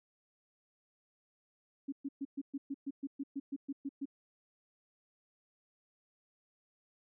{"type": "tone bursts", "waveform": "sine", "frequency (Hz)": 277.2, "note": "C#4", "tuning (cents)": 0, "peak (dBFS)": -35, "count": 14, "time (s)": [1.88, 4.056], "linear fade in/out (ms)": 10, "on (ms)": 44, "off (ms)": 120, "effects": []}